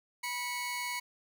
sawtooth tone pair together, 976.5 / 2217 Hz, B5 / C#7, -20 / 0 cents, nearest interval octave + major second, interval 1420 cents, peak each -34 / -33 dBFS, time 0.23-1 s, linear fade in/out 10 ms, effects none

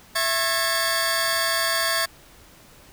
sawtooth tone cluster, 663 / 1089 / 1653 / 1781 / 4587 Hz, E5 / C#6 / G#6 / A6 / D8, +10 / -31 / -9 / +21 / -42 cents, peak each -24 dBFS, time 0.15-2.06 s, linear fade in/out 10 ms, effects pink hiss -50 dBFS RMS until 2.92 s

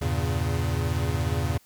square chord, E diminished seventh, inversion none, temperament equal with one note detuned, 82.41 / 99.08 / 116.54 / 138.59 Hz, E2 / G2 / Bb2 / Db3, 0 / +19 / 0 / 0 cents, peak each -28 / -32 / -31 / -31 dBFS, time 0.01-1.58 s, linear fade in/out 10 ms, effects white hiss -59 dBFS RMS until 1.65 s

